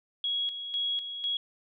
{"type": "tone with tremolo", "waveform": "sine", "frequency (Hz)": 3322, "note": "G#7", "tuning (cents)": 0, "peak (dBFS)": -27, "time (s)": [0.24, 1.37], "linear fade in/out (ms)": 2, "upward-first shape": "square", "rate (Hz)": 2, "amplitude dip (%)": 60, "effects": []}